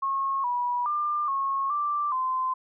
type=tone with pitch steps; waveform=sine; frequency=1088 / 974 / 1195 / 1092 / 1176 / 1033 Hz; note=C#6 / B5 / D6 / C#6 / D6 / C6; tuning=-33 / -24 / +30 / -26 / +2 / -22 cents; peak=-24 dBFS; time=0.02-2.54 s; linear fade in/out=10 ms; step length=420 ms; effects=none